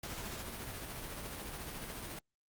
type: noise with tremolo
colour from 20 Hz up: pink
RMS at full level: -42 dBFS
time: 0.03-2.19 s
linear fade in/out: 5 ms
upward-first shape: sine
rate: 14 Hz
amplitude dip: 30%
effects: Opus 48 kbps